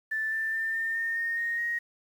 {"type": "tone with pitch steps", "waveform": "sine", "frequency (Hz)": [1760, 1776.3, 1792.8, 1809.5, 1826.3, 1843.2, 1860.4, 1877.6], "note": ["A6", "A6", "A6", "A6", "A#6", "A#6", "A#6", "A#6"], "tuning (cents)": [0, 16, 32, 48, -36, -20, -4, 12], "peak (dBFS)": -27, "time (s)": [0.11, 1.79], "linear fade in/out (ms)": 10, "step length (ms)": 210, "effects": ["9-bit"]}